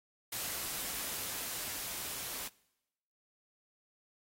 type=noise with level ramp; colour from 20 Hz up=white; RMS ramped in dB=-38 to -41 dBFS; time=0.32-2.48 s; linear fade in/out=5 ms; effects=noise-tail reverb RT60 0.9 s tail -23 dB re dry + AAC 48 kbps